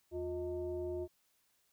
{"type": "tone with frequency modulation", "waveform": "sine", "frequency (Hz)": 356.6, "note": "F4", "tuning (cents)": 36, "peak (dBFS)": -36, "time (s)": [0.11, 1.08], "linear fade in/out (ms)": 50, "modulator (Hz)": 274, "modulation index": 0.75, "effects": ["white hiss -75 dBFS RMS until 1.72 s"]}